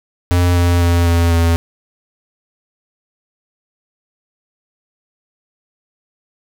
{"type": "tone with pitch steps", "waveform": "square", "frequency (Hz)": [88.3, 87.19, 86.08, 85, 83.92], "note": ["F2", "F2", "F2", "F2", "E2"], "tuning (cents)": [20, -2, -25, -46, 31], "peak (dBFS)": -11, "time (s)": [0.31, 1.56], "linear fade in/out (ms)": 0, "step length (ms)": 250, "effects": []}